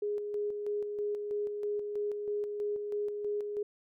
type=tone with tremolo; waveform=sine; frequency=414.3 Hz; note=G#4; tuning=4 cents flat; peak=-30 dBFS; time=0.02-3.63 s; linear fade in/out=5 ms; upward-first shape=square; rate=3.1 Hz; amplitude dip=40%; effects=none